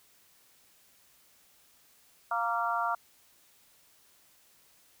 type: harmonic tone with a mistuned harmonic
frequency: 233.1 Hz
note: A#3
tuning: in tune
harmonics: 3 / 4 / 5 / 6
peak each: -33 / -33 / -33 / -33 dBFS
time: 2.31-2.95 s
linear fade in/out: 5 ms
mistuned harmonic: 6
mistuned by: -23 cents
effects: white hiss -63 dBFS RMS until 5 s